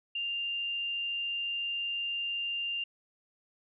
sine tone with frequency modulation, 2794 Hz, F7, in tune, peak -31 dBFS, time 0.15-2.84 s, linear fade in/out 5 ms, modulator 73.7 Hz, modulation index 0.28, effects none

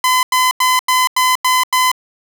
sawtooth tone bursts, 1017 Hz, C6, 50 cents flat, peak -7 dBFS, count 7, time 0.04-1.916 s, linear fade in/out 2 ms, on 190 ms, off 91 ms, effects none

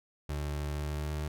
30% pulse tone with pitch glide, 73.42 to 75.53 Hz, D2 to D2, 0 to +49 cents, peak -30 dBFS, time 0.29-1.28 s, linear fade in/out 5 ms, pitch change +49 cents, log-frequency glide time 0.73-1.11 s, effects none

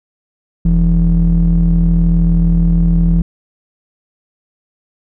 triangle ring-modulated tone, 62.8 Hz, B1, 30 cents sharp, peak -3 dBFS, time 0.65-3.22 s, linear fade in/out 5 ms, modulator 106 Hz, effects none

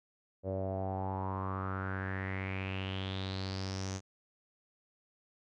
sawtooth tone with low-pass filter sweep, 95.3 Hz, G2, 48 cents flat, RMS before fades -37 dBFS, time 0.43-4.01 s, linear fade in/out 50 ms, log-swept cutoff 540 to 6500 Hz, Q 6.2, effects none

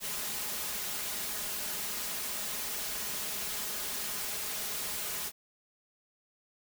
white noise with comb filter, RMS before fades -36 dBFS, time 0-5.32 s, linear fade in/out 50 ms, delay 4.8 ms, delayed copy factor +0.55, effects none

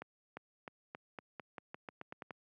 accelerating click train, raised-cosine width 0.5 ms, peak -29 dBFS, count 13, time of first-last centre 0.02-2.308 s, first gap 350 ms, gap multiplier 0.88, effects high-pass 150 Hz 12 dB/octave

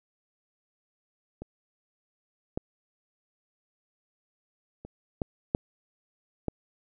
clicks, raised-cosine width 2 ms, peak -25 / -16 / -28 / -15 / -10 / -15 dBFS, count 6, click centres 1.42 / 2.575 / 4.85 / 5.218 / 5.549 / 6.483 s, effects none

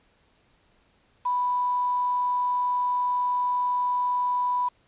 sine tone with quantisation, 987.8 Hz, B5, in tune, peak -22 dBFS, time 1.25-4.69 s, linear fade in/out 10 ms, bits 7, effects pink hiss -64 dBFS RMS until 4.87 s + resampled to 8000 Hz

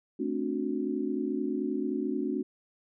sine chord, D dominant seventh, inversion second, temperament just, 220.2 / 264.3 / 293.7 / 367.1 Hz, A3 / C4 / D4 / F#4, +2 / +18 / 0 / -14 cents, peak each -35 / -33 / -33 / -34 dBFS, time 0.19-2.43 s, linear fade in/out 10 ms, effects none

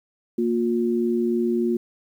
sine tone pair together, 233.1 / 356.4 Hz, A#3 / F4, 0 / +35 cents, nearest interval perfect fifth, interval 735 cents, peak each -22 dBFS, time 0.38-1.77 s, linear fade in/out 5 ms, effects 9-bit

